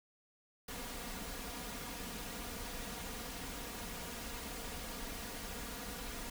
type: noise with comb filter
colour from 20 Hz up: pink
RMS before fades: -44 dBFS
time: 0.68-6.3 s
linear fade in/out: 5 ms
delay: 4.2 ms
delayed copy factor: +0.6
effects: none